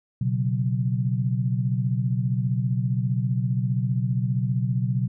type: chord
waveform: sine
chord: B suspended second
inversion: none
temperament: equal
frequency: 123.47 / 138.59 / 185 Hz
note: B2 / C#3 / F#3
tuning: 0 / 0 / 0 cents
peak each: -23 / -27 / -28 dBFS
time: 0.21-5.08 s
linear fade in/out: 5 ms
effects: none